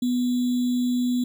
sine tone with sample-and-hold, 246.9 Hz, B3, in tune, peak -20 dBFS, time 0.02-1.24 s, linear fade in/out 5 ms, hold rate 3675 Hz, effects none

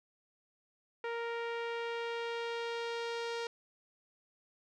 sawtooth tone with low-pass filter sweep, 466.2 Hz, A#4, in tune, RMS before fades -38 dBFS, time 1.04-3.47 s, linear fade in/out 2 ms, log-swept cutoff 2200 to 4800 Hz, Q 1.3, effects none

